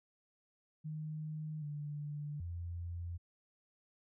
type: tone with pitch steps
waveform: sine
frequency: 154.5 / 147.3 / 86.1 Hz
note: D#3 / D3 / F2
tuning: -12 / +6 / -24 cents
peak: -39 dBFS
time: 0.84-3.18 s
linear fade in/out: 20 ms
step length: 780 ms
effects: none